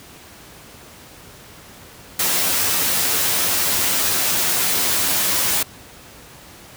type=noise with comb filter; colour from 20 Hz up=white; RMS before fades=-19 dBFS; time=2.19-5.63 s; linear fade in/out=5 ms; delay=11 ms; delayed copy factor=+0.65; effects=pink hiss -42 dBFS RMS until 6.76 s + high-pass 60 Hz 12 dB/octave